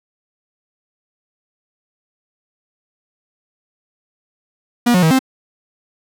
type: tone with pitch steps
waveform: 45% pulse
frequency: 240.4 / 181.1 / 160.1 / 262.7 Hz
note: B3 / F#3 / D#3 / C4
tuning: -46 / -37 / +50 / +7 cents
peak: -10 dBFS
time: 4.86-5.192 s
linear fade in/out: 10 ms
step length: 83 ms
effects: none